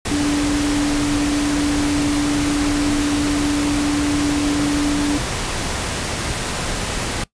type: tone in noise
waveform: sine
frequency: 291 Hz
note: D4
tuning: 16 cents flat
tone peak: -16 dBFS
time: 0.11-5.18 s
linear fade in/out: 5 ms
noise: pink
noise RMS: -23 dBFS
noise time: 0.05-7.24 s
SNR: +4 dB
effects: noise-tail reverb RT60 0.1 s tail -20 dB re dry + resampled to 22050 Hz